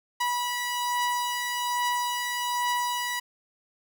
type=beating tone pair; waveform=sawtooth; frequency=975 / 976.2 Hz; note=B5 / B5; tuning=-23 / -20 cents; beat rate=1.2 Hz; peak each=-30 / -23 dBFS; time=0.2-3.2 s; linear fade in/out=10 ms; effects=none